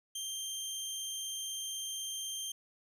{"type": "tone", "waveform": "20% pulse", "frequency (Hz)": 3164, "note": "G7", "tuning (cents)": 15, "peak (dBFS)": -32, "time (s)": [0.15, 2.52], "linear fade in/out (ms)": 5, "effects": []}